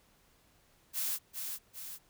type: noise with echo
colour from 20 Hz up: blue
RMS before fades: -34 dBFS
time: 0.93-1.19 s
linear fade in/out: 50 ms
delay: 400 ms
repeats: 2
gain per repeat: -5 dB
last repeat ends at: 1.99 s
effects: pink hiss -67 dBFS RMS until 2.09 s